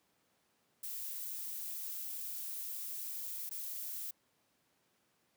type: noise with dropouts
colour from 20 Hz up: violet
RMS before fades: -42 dBFS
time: 0.83-4.11 s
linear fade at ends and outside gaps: 5 ms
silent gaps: 3.494-3.51 s
effects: pink hiss -75 dBFS RMS until 5.36 s + high-pass 150 Hz 12 dB/octave